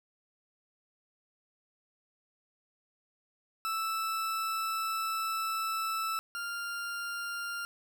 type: tone pair in turn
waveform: 40% pulse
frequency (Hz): 1318.5 / 1396.9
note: E6 / F6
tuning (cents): 0 / 0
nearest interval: minor second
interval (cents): 100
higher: second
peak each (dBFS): -30 / -34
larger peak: first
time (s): 3.65-6.19 / 6.35-7.65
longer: first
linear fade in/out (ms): 0
effects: none

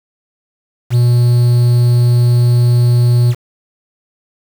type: tone with quantisation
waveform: triangle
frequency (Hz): 121.1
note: B2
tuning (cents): -34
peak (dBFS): -5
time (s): 0.9-3.35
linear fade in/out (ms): 50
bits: 5
effects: none

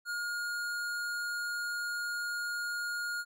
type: tone with tanh clipping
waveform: sine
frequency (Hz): 1426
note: F6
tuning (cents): +36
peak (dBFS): -35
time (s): 0.05-3.25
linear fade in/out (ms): 50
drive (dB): 18
effects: none

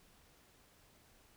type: silence
effects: pink hiss -66 dBFS RMS until 1.36 s

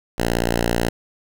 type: tone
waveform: 5% pulse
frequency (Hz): 58.27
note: A#1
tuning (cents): 0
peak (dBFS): -7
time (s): 0.18-0.89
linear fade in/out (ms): 5
effects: none

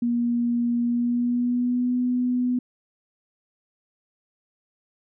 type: tone with pitch glide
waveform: sine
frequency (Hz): 238.2 to 248.3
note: A#3 to B3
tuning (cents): +38 to +9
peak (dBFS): -20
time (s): 0.02-2.59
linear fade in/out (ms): 5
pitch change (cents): +71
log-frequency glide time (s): 0.83-1.95
effects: none

